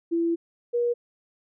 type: tone pair in turn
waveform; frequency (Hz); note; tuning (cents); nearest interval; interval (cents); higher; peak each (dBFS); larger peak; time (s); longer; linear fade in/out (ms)
sine; 335.8 / 478.5; E4 / A#4; +32 / +45; tritone; 613; second; -21; neither; 0.11-0.36 / 0.73-0.94; first; 20
effects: none